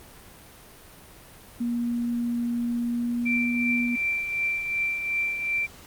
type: tone with pitch glide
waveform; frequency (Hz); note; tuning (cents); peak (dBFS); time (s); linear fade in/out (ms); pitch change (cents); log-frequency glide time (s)
sine; 237.8 to 240.6; A#3 to B3; +35 to -45; -24; 1.6-3.96; 10; +20; 2.86-3.55
type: tone with tremolo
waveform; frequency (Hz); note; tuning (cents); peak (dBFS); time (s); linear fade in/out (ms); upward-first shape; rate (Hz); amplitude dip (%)
sine; 2349; D7; 0; -22; 3.25-5.67; 20; triangle; 2.7; 55
effects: pink hiss -48 dBFS RMS until 5.86 s + Opus 32 kbps